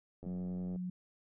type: click train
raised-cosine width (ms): 2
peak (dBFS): -35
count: 49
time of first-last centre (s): 0.23-0.76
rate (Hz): 90.6
type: tone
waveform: sine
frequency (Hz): 181.1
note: F#3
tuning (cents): -37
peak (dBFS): -36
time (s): 0.26-0.9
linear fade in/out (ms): 5
effects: none